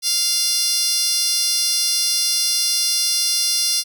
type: tone with high-pass filter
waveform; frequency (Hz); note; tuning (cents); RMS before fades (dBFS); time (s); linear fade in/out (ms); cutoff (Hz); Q
10% pulse; 698.5; F5; 0; -19; 0.02-3.84; 50; 5700; 3.5
effects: none